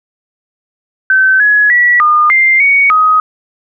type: tone with pitch steps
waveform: sine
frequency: 1537 / 1684 / 1941 / 1216 / 2096 / 2236 / 1257 Hz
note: G6 / G#6 / B6 / D#6 / C7 / C#7 / D#6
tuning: -35 / +24 / -31 / -40 / +2 / +14 / +17 cents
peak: -5 dBFS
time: 1.1-3.2 s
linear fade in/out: 2 ms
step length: 300 ms
effects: none